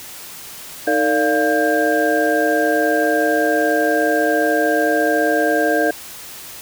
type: tone cluster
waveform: sine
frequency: 311.2 / 453.8 / 584 / 698 / 1593 Hz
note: D#4 / A#4 / D5 / F5 / G6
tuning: 0 / -47 / -10 / -1 / +27 cents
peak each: -20 dBFS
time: 0.87-5.91 s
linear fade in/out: 5 ms
effects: tanh soft clip ceiling -3 dBFS + white hiss -35 dBFS RMS until 6.61 s